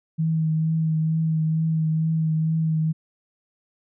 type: tone with vibrato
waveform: sine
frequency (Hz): 159.4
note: D#3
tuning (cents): +42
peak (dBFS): -19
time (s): 0.18-2.93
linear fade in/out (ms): 20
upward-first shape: triangle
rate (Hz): 2.2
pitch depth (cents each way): 23
effects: none